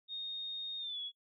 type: tone with pitch glide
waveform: sine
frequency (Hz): 3700 to 3373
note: A#7 to G#7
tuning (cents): -14 to +26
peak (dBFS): -38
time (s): 0.08-1.12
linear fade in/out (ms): 50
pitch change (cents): -160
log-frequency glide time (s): 0.79-1
effects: noise-tail reverb RT60 0.1 s tail -25 dB re dry